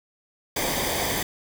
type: noise with comb filter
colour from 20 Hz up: pink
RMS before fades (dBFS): -26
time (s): 0.56-1.23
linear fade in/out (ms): 5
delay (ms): 0.73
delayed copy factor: -0.65
effects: none